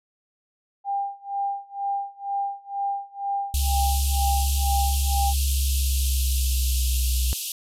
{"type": "tone with tremolo", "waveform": "sine", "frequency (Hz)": 798, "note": "G5", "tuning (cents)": 31, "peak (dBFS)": -22, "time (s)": [0.84, 5.34], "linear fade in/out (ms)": 50, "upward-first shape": "sine", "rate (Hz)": 2.1, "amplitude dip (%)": 95}
{"type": "band-pass noise", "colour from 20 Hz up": "white", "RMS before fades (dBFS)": -31, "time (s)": [3.54, 7.52], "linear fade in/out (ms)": 2, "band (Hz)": [2600, 14000], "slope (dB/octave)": 96}
{"type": "tone with pitch glide", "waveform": "sine", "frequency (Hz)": [68.6, 62.54], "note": ["C#2", "B1"], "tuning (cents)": [-17, 22], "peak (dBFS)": -20, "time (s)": [3.54, 7.33], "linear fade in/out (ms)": 0, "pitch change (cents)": -161, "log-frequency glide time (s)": [5.26, 7.04]}
{"effects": []}